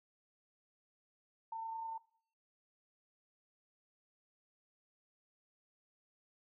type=tone with amplitude modulation; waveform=sine; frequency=901 Hz; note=A5; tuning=41 cents sharp; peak=-38 dBFS; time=1.52-1.98 s; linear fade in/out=5 ms; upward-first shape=sine; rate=30.3 Hz; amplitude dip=30%; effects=noise-tail reverb RT60 0.5 s tail -19 dB re dry